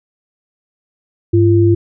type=tone pair together; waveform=sine; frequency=101.7 / 342.1 Hz; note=G#2 / F4; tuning=-36 / -36 cents; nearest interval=octave + major sixth; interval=2100 cents; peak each=-10 dBFS; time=1.33-1.75 s; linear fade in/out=10 ms; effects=none